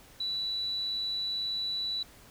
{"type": "tone", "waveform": "sine", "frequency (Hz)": 3951, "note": "B7", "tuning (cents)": 0, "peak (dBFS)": -30, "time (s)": [0.2, 2.03], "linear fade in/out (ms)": 5, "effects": ["pink hiss -55 dBFS RMS until 2.3 s"]}